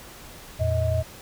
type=tone cluster; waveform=sine; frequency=84.4 / 114.4 / 633 Hz; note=E2 / A#2 / D#5; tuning=+41 / -32 / +30 cents; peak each=-24 / -25 / -26 dBFS; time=0.59-1.03 s; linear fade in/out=20 ms; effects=pink hiss -44 dBFS RMS until 1.21 s